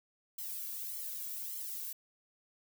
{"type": "noise with flanger", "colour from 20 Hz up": "violet", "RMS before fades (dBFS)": -41, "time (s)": [0.38, 1.93], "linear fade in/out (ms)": 5, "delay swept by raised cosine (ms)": [0.94, 1.82], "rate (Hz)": 1.7, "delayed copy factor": 0.8, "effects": []}